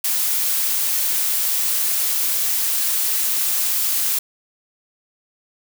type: noise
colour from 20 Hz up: blue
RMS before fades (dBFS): -20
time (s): 0.04-4.19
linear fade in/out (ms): 5
effects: none